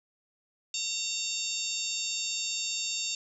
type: harmonic tone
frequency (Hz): 915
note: A#5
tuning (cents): -32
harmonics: 3 / 4 / 5 / 6 / 7 / 8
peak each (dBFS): -38 / -36 / -38 / -40 / -41 / -35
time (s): 0.74-3.15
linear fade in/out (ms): 2
effects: none